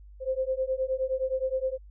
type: beating tone pair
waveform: sine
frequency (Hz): 518 / 527.6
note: C5 / C5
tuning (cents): -17 / +14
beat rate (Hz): 9.6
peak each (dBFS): -29 / -29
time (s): 0.2-1.78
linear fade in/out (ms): 50
effects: added 50 Hz sine -46 dBFS peak until 1.9 s